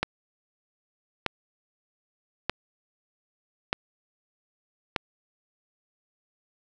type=click train; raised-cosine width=0.3 ms; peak=-8 dBFS; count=5; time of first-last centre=0.03-4.962 s; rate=0.811 Hz; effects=none